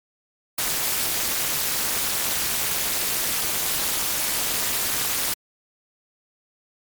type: noise with amplitude modulation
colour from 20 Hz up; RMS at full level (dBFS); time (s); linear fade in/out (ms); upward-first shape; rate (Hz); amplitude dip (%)
white; -20; 0.58-5.34; 5; sine; 277; 95
effects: MP3 96 kbps